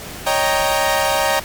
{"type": "chord", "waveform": "sawtooth", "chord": "Eb dominant seventh", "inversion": "third", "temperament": "equal", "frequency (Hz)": [554.4, 622.3, 784, 932.3], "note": ["Db5", "Eb5", "G5", "Bb5"], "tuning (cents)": [0, 0, 0, 0], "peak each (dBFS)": -17, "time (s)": [0.26, 1.4], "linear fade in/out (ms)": 10, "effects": ["pink hiss -32 dBFS RMS until 1.44 s", "MP3 96 kbps"]}